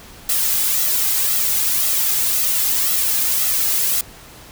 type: noise with flanger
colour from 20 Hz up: blue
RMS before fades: -18 dBFS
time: 0.29-4.01 s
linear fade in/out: 2 ms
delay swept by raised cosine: 1.5 to 2.44 ms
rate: 1.9 Hz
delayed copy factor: +0.6
effects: pink hiss -41 dBFS RMS until 4.51 s